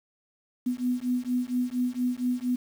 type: beating tone pair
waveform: sine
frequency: 246.2 / 250.5 Hz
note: B3 / B3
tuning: -5 / +25 cents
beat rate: 4.3 Hz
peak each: -28 / -28 dBFS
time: 0.66-2.56 s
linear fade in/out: 10 ms
effects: 8-bit